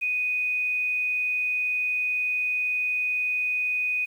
sine tone, 2489 Hz, D#7, in tune, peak -23 dBFS, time 0.01-4.06 s, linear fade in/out 20 ms, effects 9-bit

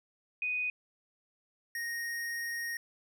sine / square tone pair in turn, 2489 / 1864.6 Hz, D#7 / A#6, 0 / 0 cents, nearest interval perfect fourth, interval 500 cents, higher first, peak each -30 / -35 dBFS, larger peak first, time 0.42-0.7 / 1.75-2.77 s, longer second, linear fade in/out 2 ms, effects none

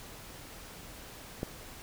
click, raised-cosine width 2 ms, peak -19 dBFS, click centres 1.431 s, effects pink hiss -48 dBFS RMS until 1.82 s

